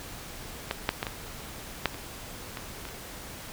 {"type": "clicks", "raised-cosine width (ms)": 0.3, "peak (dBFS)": [-12, -7, -13, -16, -7, -23, -19, -22, -25], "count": 9, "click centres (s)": [0.711, 0.891, 1.029, 1.068, 1.857, 1.944, 2.572, 2.853, 2.888], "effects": ["pink hiss -42 dBFS RMS until 3.52 s"]}